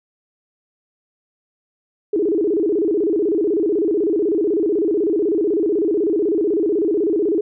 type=tone with vibrato; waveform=sine; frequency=368.7 Hz; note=F#4; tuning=6 cents flat; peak=-15 dBFS; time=2.13-7.41 s; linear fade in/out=5 ms; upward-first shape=square; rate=16 Hz; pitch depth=210 cents each way; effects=none